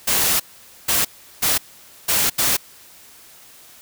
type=noise bursts at uneven times; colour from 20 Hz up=white; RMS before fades=-18 dBFS; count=5; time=0.07-0.4 / 0.88-1.05 / 1.42-1.58 / 2.08-2.3 / 2.38-2.57 s; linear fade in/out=10 ms; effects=white hiss -46 dBFS RMS until 3.81 s